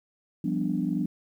sine chord, G dominant seventh, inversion third, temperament equal with one note detuned, 173.31 / 196 / 246.9 / 293.7 Hz, F3 / G3 / B3 / D4, -13 / 0 / 0 / 0 cents, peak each -30 dBFS, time 0.44-1.06 s, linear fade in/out 5 ms, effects tanh soft clip ceiling -14 dBFS + 10-bit

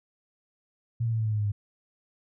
sine tone with pitch steps, 116.54 / 114.41 / 112.31 / 110.25 / 108.23 / 106.25 / 104.31 / 102.4 Hz, A#2 / A#2 / A2 / A2 / A2 / G#2 / G#2 / G#2, 0 / -32 / +36 / +4 / -28 / +40 / +8 / -24 cents, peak -24 dBFS, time 1-1.52 s, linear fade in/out 10 ms, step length 65 ms, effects none

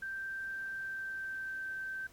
sine tone with pitch glide, 1568 to 1553.6 Hz, G6 to G6, 0 to -16 cents, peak -37 dBFS, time 0.02-2.07 s, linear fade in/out 5 ms, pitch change -16 cents, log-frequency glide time 0.67-1.71 s, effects pink hiss -62 dBFS RMS until 2.12 s + AAC 64 kbps

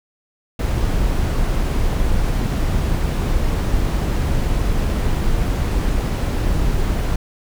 brown noise, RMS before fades -18 dBFS, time 0.59-7.16 s, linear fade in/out 5 ms, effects none

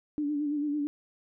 sine tone with vibrato, 293.7 Hz, D4, in tune, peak -27 dBFS, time 0.18-0.87 s, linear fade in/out 0 ms, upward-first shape sine, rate 9 Hz, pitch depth 48 cents each way, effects none

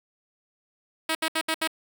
5% pulse tone bursts, 320 Hz, D#4, 49 cents sharp, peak -12 dBFS, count 5, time 1.09-1.675 s, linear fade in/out 5 ms, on 61 ms, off 70 ms, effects none

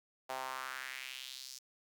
sawtooth tone with high-pass filter sweep, 130.81 Hz, C3, in tune, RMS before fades -44 dBFS, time 0.29-1.59 s, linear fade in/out 10 ms, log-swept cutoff 710 to 5700 Hz, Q 2.6, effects none

